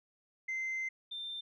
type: tone pair in turn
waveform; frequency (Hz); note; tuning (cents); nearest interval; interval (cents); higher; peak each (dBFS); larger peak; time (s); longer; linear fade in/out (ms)
sine; 2075 / 3583; C7 / A7; -15 / +31; major sixth; 946; second; -32 / -38; first; 0.48-0.89 / 1.11-1.41; first; 10
effects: tanh soft clip ceiling -32 dBFS